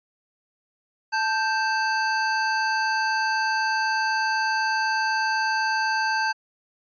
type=tone pair together; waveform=square; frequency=880 / 1568 Hz; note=A5 / G6; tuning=0 / 0 cents; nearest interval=minor seventh; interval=1000 cents; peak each=-25 dBFS; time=1.12-6.33 s; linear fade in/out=20 ms; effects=resampled to 16000 Hz